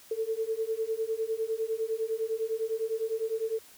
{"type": "beating tone pair", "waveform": "sine", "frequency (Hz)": [440, 449.9], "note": ["A4", "A4"], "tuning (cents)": [0, 39], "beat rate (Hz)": 9.9, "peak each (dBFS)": [-32, -31], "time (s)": [0.11, 3.59], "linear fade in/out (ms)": 5, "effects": ["white hiss -54 dBFS RMS until 3.77 s"]}